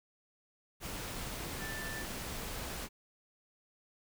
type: tone in noise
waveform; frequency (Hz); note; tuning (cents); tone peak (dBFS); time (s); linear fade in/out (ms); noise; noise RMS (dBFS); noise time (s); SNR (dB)
sine; 1768; A6; +8; -42; 1.58-2.06; 50; pink; -41; 0.8-2.89; -4
effects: none